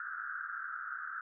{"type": "band-pass noise", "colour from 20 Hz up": "pink", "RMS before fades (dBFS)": -41, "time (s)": [0, 1.21], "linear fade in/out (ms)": 2, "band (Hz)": [1300, 1600], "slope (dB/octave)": 96, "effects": []}